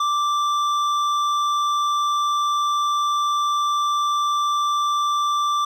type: tone with hard clipping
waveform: sine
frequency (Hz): 1174.7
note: D6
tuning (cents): 0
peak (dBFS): -20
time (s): 0-5.65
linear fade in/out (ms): 5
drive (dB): 9
effects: none